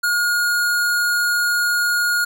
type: tone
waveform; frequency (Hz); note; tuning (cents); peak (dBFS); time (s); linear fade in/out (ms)
square; 1433; F6; +44; -17; 0.03-2.25; 10
effects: none